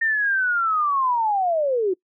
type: linear sweep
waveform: sine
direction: down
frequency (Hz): 1830 to 353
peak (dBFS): -18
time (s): 0.01-1.94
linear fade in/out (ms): 10
effects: noise-tail reverb RT60 0.1 s tail -23 dB re dry